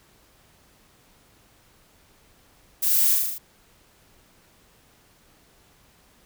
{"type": "noise with echo", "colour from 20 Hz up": "violet", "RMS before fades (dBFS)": -23, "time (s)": [2.82, 3.15], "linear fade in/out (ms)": 10, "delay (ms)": 39, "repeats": 6, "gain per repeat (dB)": -2, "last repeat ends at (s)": 3.384, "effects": ["pink hiss -58 dBFS RMS until 6.25 s"]}